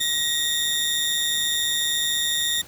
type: tone cluster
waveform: sawtooth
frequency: 1892 / 3520 / 3670 Hz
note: A#6 / A7 / A#7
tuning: +25 / 0 / -28 cents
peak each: -25 / -26 / -20 dBFS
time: 0-2.62 s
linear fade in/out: 10 ms
effects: pink hiss -45 dBFS RMS until 2.67 s + high-pass 60 Hz 12 dB/octave